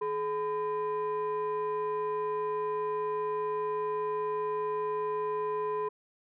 sine tone pair together, 423.8 / 1008 Hz, G#4 / B5, +35 / +35 cents, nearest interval octave + minor third, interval 1500 cents, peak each -29 / -31 dBFS, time 0.01-5.89 s, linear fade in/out 10 ms, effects tanh soft clip ceiling -26 dBFS

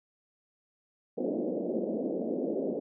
pink band-pass noise, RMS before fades -32 dBFS, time 1.17-2.8 s, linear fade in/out 10 ms, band 210 to 590 Hz, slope 48 dB/octave, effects none

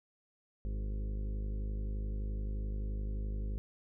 harmonic tone with a mistuned harmonic, 51.6 Hz, G#1, 10 cents flat, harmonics 1 / 2 / 3 / 4 / 5 / 6 / 7 / 8 / 9 / 10, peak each -34 / -45 / -54 / -48 / -59 / -57 / -59 / -56 / -64 / -60 dBFS, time 0.65-3.58 s, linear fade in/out 0 ms, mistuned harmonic 8, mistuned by -16 cents, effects none

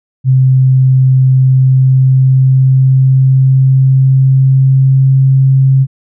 sine tone with pitch glide, 130.81 to 133.79 Hz, C3 to C3, 0 to +39 cents, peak -4 dBFS, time 0.24-5.87 s, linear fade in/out 50 ms, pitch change +39 cents, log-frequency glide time 1.33-5.2 s, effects none

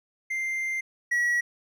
triangle tone pair in turn, 2093 / 1923.8 Hz, C7 / B6, 0 / -46 cents, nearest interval minor second, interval 146 cents, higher first, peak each -25 / -20 dBFS, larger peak second, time 0.3-0.81 / 1.11-1.41 s, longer first, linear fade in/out 10 ms, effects none

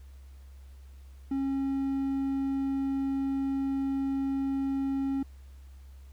triangle tone, 271.9 Hz, C#4, 33 cents flat, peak -25 dBFS, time 1.31-5.23 s, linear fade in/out 5 ms, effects added 67 Hz sine -46 dBFS peak until 6.12 s + pink hiss -65 dBFS RMS until 6.12 s

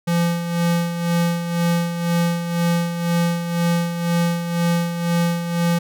square tone with tremolo, 170.9 Hz, F3, 37 cents flat, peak -16 dBFS, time 0.07-5.79 s, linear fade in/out 10 ms, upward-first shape sine, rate 2 Hz, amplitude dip 60%, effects none

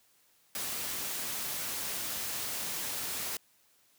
white noise, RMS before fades -36 dBFS, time 0.55-3.37 s, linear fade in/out 2 ms, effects white hiss -67 dBFS RMS until 3.98 s + high-pass 60 Hz 12 dB/octave

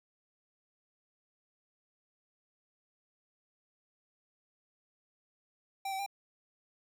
square tone with pitch steps, 782 / 769 / 796 Hz, G5 / G5 / G5, -4 / -33 / +26 cents, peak -35 dBFS, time 5.85-6.063 s, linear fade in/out 5 ms, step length 71 ms, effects none

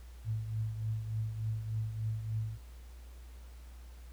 sine tone with tremolo, 110 Hz, A2, in tune, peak -30 dBFS, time 0.24-2.58 s, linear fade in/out 50 ms, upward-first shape triangle, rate 3.4 Hz, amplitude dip 65%, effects added 60 Hz sine -47 dBFS peak until 4.12 s + pink hiss -62 dBFS RMS until 4.12 s

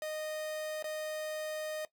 45% pulse tone with dropouts, 618 Hz, D#5, 12 cents flat, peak -36 dBFS, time 0.02-1.85 s, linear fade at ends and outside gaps 1 ms, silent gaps 0.825-0.842 s, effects noise-tail reverb RT60 0.1 s tail -17 dB re dry

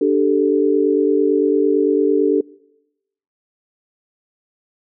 sine chord, D suspended fourth, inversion none, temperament just, 293.7 / 391.6 / 440.5 Hz, D4 / G4 / A4, 0 / -2 / +2 cents, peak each -17 dBFS, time 0.01-2.41 s, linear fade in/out 5 ms, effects noise-tail reverb RT60 0.9 s tail -23 dB re dry

